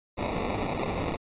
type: noise with sample-and-hold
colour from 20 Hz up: blue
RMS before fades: -30 dBFS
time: 0.17-1.17 s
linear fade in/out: 20 ms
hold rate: 1575 Hz
effects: resampled to 8000 Hz